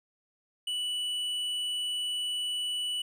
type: tone with hard clipping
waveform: sine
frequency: 2960 Hz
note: F#7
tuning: in tune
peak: -31 dBFS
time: 0.67-3.02 s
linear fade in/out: 5 ms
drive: 6 dB
effects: none